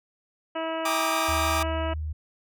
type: harmonic tone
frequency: 324 Hz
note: E4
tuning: 30 cents flat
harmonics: 1 / 2 / 3 / 4 / 5 / 6 / 7 / 8 / 9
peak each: -34 / -30 / -35 / -37 / -41 / -45 / -46 / -44 / -41 dBFS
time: 0.55-1.94 s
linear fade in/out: 10 ms
type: chord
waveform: sawtooth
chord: Eb major seventh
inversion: first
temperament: equal with one note detuned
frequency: 798.6 / 932.3 / 1174.7 / 1244.5 Hz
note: G5 / Bb5 / D6 / Eb6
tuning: +32 / 0 / 0 / 0 cents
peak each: -29 / -30 / -24 / -27 dBFS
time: 0.85-1.63 s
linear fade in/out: 5 ms
type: tone with vibrato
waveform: sine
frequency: 76.8 Hz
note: D#2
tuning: 22 cents flat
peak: -28 dBFS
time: 1.28-2.13 s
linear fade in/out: 10 ms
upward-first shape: sine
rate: 4.5 Hz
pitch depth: 10 cents each way
effects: none